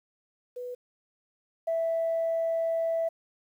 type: tone pair in turn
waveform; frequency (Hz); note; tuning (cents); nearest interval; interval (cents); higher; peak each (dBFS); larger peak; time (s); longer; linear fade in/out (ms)
sine; 493.9 / 659.3; B4 / E5; 0 / 0; perfect fourth; 500; second; -34 / -24; second; 0.56-0.75 / 1.67-3.09; second; 10
effects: tanh soft clip ceiling -21 dBFS + 10-bit